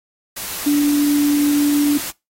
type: tone in noise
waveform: sine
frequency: 290.7 Hz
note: D4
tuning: 18 cents flat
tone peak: -12 dBFS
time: 0.66-1.98 s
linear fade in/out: 10 ms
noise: white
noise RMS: -27 dBFS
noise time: 0.36-2.11 s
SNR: +12 dB
effects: noise-tail reverb RT60 0.2 s tail -21 dB re dry + AAC 48 kbps